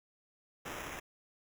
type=noise with sample-and-hold; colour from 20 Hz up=white; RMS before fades=-43 dBFS; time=0.65-1 s; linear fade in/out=10 ms; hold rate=4410 Hz; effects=none